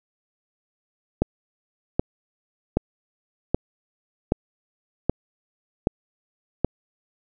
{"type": "click train", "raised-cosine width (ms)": 2, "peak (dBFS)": -5, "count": 8, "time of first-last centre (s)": [1.22, 6.646], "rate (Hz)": 1.29, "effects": []}